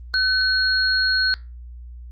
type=tone pair together; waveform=sine; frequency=1517 / 4299 Hz; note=F#6 / C8; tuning=+43 / +46 cents; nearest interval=octave + tritone; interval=1803 cents; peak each=-19 / -20 dBFS; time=0.14-1.34 s; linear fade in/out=0 ms; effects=added 60 Hz sine -35 dBFS peak until 2.11 s + Opus 32 kbps